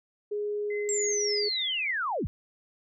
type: tone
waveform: sine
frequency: 415.3 Hz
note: G#4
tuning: in tune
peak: -28 dBFS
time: 0.31-1.49 s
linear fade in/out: 10 ms
type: tone with tremolo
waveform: sine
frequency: 2051 Hz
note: C7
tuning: 35 cents flat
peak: -36 dBFS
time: 0.7-1.91 s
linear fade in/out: 5 ms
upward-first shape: sine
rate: 3.5 Hz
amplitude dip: 55%
type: linear sweep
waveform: sine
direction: down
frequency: 7620 to 30.87 Hz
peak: -27 dBFS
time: 0.89-2.27 s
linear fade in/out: 0 ms
effects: none